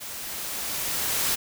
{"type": "noise with level ramp", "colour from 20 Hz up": "white", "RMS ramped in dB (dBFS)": [-37, -24], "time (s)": [0, 1.36], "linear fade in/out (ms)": 20, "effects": []}